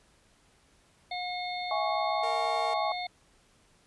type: harmonic tone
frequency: 720 Hz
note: F#5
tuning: 47 cents flat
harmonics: 1 / 3 / 5 / 6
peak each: -34 / -39 / -41 / -42 dBFS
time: 1.11-3.07 s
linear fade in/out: 5 ms
type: chord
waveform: sine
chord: C# minor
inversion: first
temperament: equal with one note detuned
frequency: 654.3 / 830.6 / 1108.7 Hz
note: E5 / G#5 / C#6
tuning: -13 / 0 / 0 cents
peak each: -32 / -31 / -33 dBFS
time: 1.71-2.92 s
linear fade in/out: 2 ms
type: tone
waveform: sawtooth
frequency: 462.4 Hz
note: A#4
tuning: 14 cents flat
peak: -34 dBFS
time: 2.23-2.74 s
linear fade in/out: 5 ms
effects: pink hiss -64 dBFS RMS until 3.86 s + resampled to 24000 Hz